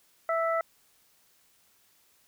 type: harmonic tone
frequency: 659.3 Hz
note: E5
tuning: in tune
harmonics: 1 / 2 / 3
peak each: -27 / -29 / -36 dBFS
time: 0.29-0.61 s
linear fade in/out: 2 ms
effects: white hiss -65 dBFS RMS until 2.27 s